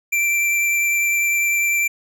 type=tone with vibrato; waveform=square; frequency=2349 Hz; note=D7; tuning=in tune; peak=-17 dBFS; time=0.12-1.88 s; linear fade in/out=10 ms; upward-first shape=square; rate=10 Hz; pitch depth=8 cents each way; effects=none